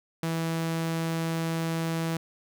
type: tone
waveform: sawtooth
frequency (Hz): 164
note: E3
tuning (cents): -9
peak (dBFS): -23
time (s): 0.23-2.17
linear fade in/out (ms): 2
effects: none